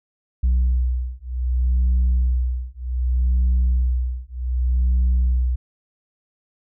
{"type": "beating tone pair", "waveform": "sine", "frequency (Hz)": [61.9, 62.55], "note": ["B1", "B1"], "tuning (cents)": [5, 23], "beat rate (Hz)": 0.65, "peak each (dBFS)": -18, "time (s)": [0.43, 5.56], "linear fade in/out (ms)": 10, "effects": ["tanh soft clip ceiling -13 dBFS"]}